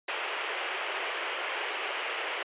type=band-pass noise; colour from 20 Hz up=white; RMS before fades=-34 dBFS; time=0.08-2.43 s; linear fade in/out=5 ms; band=360 to 3100 Hz; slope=48 dB/octave; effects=resampled to 8000 Hz